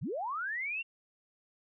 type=linear sweep; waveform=sine; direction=up; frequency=82.41 to 2791 Hz; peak=-33 dBFS; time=0.01-0.83 s; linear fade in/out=20 ms; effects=none

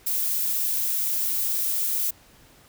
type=noise; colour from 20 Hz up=violet; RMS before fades=-25 dBFS; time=0.06-2.11 s; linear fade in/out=10 ms; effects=pink hiss -54 dBFS RMS until 2.68 s

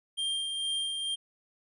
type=tone with tremolo; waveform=square; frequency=3188 Hz; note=G7; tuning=28 cents sharp; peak=-29 dBFS; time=0.17-1.16 s; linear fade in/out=20 ms; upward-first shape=sine; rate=2.2 Hz; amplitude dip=35%; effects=resampled to 24000 Hz

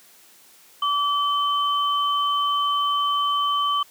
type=tone pair together; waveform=sine; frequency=1153 / 3074 Hz; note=D6 / G7; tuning=-32 / -35 cents; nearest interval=octave + perfect fourth; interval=1697 cents; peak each=-20 / -26 dBFS; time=0.82-3.83 s; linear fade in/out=5 ms; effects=white hiss -52 dBFS RMS until 3.9 s + high-pass 150 Hz 12 dB/octave

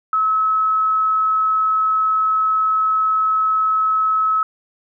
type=tone; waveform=sine; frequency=1291 Hz; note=E6; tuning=37 cents flat; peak=-14 dBFS; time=0.13-4.43 s; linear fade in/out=2 ms; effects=none

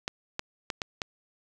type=clicks; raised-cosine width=0.2 ms; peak=-13 dBFS; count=5; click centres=0.079 / 0.394 / 0.702 / 0.818 / 1.018 s; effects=none

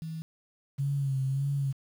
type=tone; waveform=sine; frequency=160.9 Hz; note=E3; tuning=42 cents flat; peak=-34 dBFS; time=0.02-0.22 s; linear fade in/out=0 ms
type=tone with vibrato; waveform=sine; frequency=136.9 Hz; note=C#3; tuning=21 cents flat; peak=-26 dBFS; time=0.78-1.73 s; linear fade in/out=20 ms; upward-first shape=sine; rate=1.7 Hz; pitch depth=53 cents each way
effects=9-bit

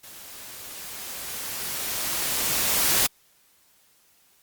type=noise with level ramp; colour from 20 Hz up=white; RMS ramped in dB=-44 to -20 dBFS; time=0.03-3.07 s; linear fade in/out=10 ms; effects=white hiss -61 dBFS RMS until 4.42 s + Opus 48 kbps

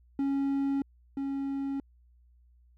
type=tone pair in turn; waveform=triangle; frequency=276.1 / 275 Hz; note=C#4 / C#4; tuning=-7 / -14 cents; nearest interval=unison; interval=7 cents; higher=first; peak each=-24 / -28 dBFS; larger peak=first; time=0.19-0.82 / 1.17-1.8 s; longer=neither; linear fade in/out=2 ms; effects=added 60 Hz sine -58 dBFS peak until 2.77 s

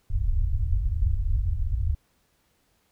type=low-pass noise; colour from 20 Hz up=pink; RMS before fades=-24 dBFS; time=0.1-1.95 s; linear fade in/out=5 ms; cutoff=100 Hz; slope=48 dB/octave; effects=pink hiss -68 dBFS RMS until 2.91 s

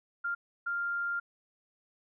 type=tone bursts at uneven times; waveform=sine; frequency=1396.9 Hz; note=F6; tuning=in tune; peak=-30 dBFS; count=2; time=0.24-0.35 / 0.66-1.2 s; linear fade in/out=10 ms; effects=none

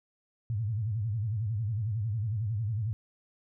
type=tone with vibrato; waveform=sine; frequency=108.3 Hz; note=A2; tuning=27 cents flat; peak=-28 dBFS; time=0.5-2.93 s; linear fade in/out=0 ms; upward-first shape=sine; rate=11 Hz; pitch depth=170 cents each way; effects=none

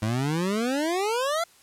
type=exponential sweep; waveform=25% pulse; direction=up; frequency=104 to 696 Hz; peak=-20 dBFS; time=0.02-1.44 s; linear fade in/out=5 ms; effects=white hiss -56 dBFS RMS until 1.62 s + low-pass 11000 Hz 12 dB/octave

